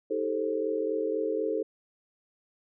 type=chord; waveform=sine; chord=A half-diminished seventh; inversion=second; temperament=just; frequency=316.8 / 396 / 440 / 528 Hz; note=Eb4 / G4 / A4 / C5; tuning=+31 / +18 / 0 / +16 cents; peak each=-34 / -34 / -29 / -34 dBFS; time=0.1-1.63 s; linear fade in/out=10 ms; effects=none